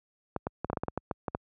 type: clicks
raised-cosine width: 1 ms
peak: -16 dBFS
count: 12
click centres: 0.363 / 0.469 / 0.646 / 0.7 / 0.731 / 0.772 / 0.835 / 0.883 / 0.976 / 1.112 / 1.282 / 1.349 s
effects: high-pass 60 Hz 12 dB/octave